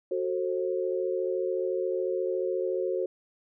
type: chord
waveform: sine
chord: F# diminished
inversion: none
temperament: just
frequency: 370 / 444 / 532.8 Hz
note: F#4 / A4 / C5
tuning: 0 / +16 / +31 cents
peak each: -29 / -33 / -31 dBFS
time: 0.11-3.06 s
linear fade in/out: 5 ms
effects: none